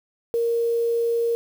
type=tone with quantisation; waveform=sine; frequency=466.2 Hz; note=A#4; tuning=in tune; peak=-19 dBFS; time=0.34-1.35 s; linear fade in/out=0 ms; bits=7; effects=none